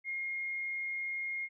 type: tone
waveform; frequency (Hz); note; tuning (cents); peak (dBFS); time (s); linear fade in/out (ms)
sine; 2139; C7; +38; -34; 0.04-1.49; 50
effects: none